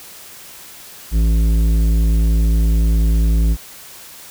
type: tone with tanh clipping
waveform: sine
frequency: 55 Hz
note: A1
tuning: in tune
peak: -13 dBFS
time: 1.11-3.57 s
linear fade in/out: 50 ms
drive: 12 dB
effects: white hiss -38 dBFS RMS until 4.3 s